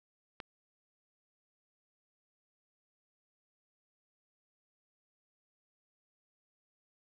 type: click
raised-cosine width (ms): 0.3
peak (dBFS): -25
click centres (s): 0.402
effects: none